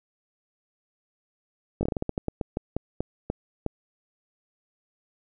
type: slowing click train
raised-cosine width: 2 ms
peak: -13 dBFS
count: 16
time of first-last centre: 1.81-3.663 s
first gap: 20 ms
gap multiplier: 1.23
effects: none